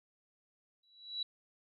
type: tone with exponential growth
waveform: sine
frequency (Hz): 3922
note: B7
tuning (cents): -13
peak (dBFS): -32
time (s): 0.83-1.23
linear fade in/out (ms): 5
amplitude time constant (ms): 86
effects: none